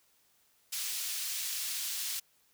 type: high-pass noise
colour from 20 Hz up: pink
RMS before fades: -36 dBFS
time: 0.72-2.2 s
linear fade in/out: 10 ms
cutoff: 3700 Hz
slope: 12 dB/octave
effects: white hiss -69 dBFS RMS until 2.53 s